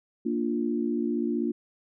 sine chord, Bb major, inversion none, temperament equal, 233.1 / 293.7 / 349.2 Hz, Bb3 / D4 / F4, 0 / 0 / 0 cents, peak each -28 / -30 / -30 dBFS, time 0.25-1.52 s, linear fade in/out 10 ms, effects none

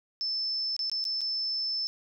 sine tone with dropouts, 5274 Hz, E8, in tune, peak -28 dBFS, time 0.21-1.87 s, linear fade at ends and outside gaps 0 ms, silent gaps 0.765-0.792 / 0.898-0.916 / 1.041-1.052 / 1.208-1.215 s, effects none

